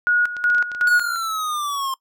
sine tone with tremolo, 1449 Hz, F#6, 37 cents flat, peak -14 dBFS, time 0.07-1.16 s, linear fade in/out 0 ms, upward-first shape square, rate 2.7 Hz, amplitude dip 75%
clicks, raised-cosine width 0.2 ms, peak -20 dBFS, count 9, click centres 0.367 / 0.501 / 0.548 / 0.583 / 0.626 / 0.717 / 0.749 / 0.815 / 0.873 s
square linear sweep, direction down, 1480 to 1054 Hz, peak -23 dBFS, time 0.87-1.94 s, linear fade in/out 2 ms
effects noise-tail reverb RT60 0.1 s tail -21 dB re dry

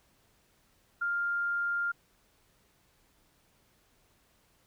sine tone, 1400 Hz, F6, 4 cents sharp, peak -28 dBFS, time 1.01-1.92 s, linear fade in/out 10 ms, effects pink hiss -68 dBFS RMS until 4.66 s

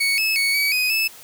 30% pulse tone with pitch steps, 2224 / 2598 / 2223 / 2269 / 2503 / 2615 Hz, C#7 / E7 / C#7 / C#7 / D#7 / E7, +5 / -26 / +4 / +40 / +10 / -15 cents, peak -15 dBFS, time 0-1.08 s, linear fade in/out 10 ms, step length 180 ms, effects white hiss -43 dBFS RMS until 1.23 s

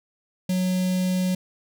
square tone with notch filter, 184 Hz, F#3, 9 cents flat, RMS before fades -23 dBFS, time 0.49-1.35 s, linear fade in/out 5 ms, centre 1200 Hz, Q 0.51, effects none

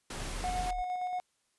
pink noise, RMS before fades -40 dBFS, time 0.1-0.71 s, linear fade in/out 5 ms
sine linear two-way sweep, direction up then down, 32.7 to 44.41 to 32.7 Hz, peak -37 dBFS, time 0.2-0.83 s, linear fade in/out 20 ms, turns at 0.62 s
triangle tone with tremolo, 728 Hz, F#5, 28 cents flat, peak -29 dBFS, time 0.44-1.2 s, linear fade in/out 0 ms, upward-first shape square, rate 8.7 Hz, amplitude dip 30%
effects white hiss -75 dBFS RMS until 1.58 s + resampled to 24000 Hz

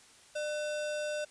sine tone with sample-and-hold, 600 Hz, D5, 37 cents sharp, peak -32 dBFS, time 0.35-1.25 s, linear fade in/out 10 ms, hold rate 2100 Hz, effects white hiss -58 dBFS RMS until 1.3 s + resampled to 22050 Hz

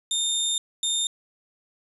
25% pulse tone pair in turn, 3636 / 3636 Hz, A#7 / A#7, -44 / -44 cents, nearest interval unison, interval 0 cents, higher neither, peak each -19 dBFS, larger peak neither, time 0.11-0.58 / 0.83-1.07 s, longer first, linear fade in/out 2 ms, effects resampled to 32000 Hz

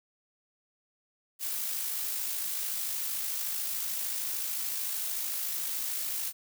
blue noise with amplitude modulation, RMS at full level -32 dBFS, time 1.39-6.33 s, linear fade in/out 50 ms, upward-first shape sine, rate 53.5 Hz, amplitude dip 30%, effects none

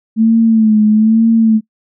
sine tone with vibrato, 220 Hz, A3, in tune, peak -6 dBFS, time 0.16-1.61 s, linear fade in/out 50 ms, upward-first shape sine, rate 1.1 Hz, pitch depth 58 cents each way, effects noise-tail reverb RT60 0.1 s tail -23 dB re dry

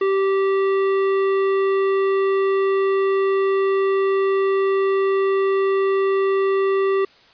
sine tone with hard clipping, 389 Hz, G4, 13 cents flat, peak -18 dBFS, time 0.01-7.05 s, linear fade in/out 5 ms, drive 12 dB, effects white hiss -51 dBFS RMS until 7.33 s + resampled to 11025 Hz

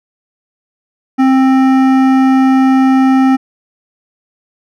triangle tone with hard clipping, 263.8 Hz, C4, 14 cents sharp, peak -8 dBFS, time 1.18-3.37 s, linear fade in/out 20 ms, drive 17 dB, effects none

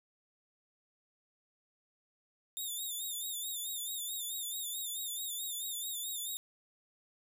5% pulse tone with vibrato, 3628 Hz, A#7, 48 cents flat, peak -30 dBFS, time 2.57-6.37 s, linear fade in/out 0 ms, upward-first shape sine, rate 4.6 Hz, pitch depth 85 cents each way, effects none

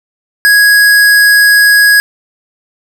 square tone, 1661.2 Hz, G#6, in tune, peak -4 dBFS, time 0.45-2 s, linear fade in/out 0 ms, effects none

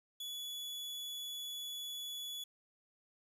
40% pulse tone, 3411 Hz, G#7, 46 cents sharp, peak -40 dBFS, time 0.2-2.44 s, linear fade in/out 5 ms, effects 11-bit

